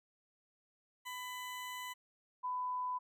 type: tone pair in turn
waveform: 20% pulse / sine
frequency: 1000 / 1000 Hz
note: B5 / B5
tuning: +21 / +21 cents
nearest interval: unison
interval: 0 cents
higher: neither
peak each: -37 / -35 dBFS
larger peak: second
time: 1.05-1.94 / 2.43-2.99 s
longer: first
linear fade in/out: 20 ms
effects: none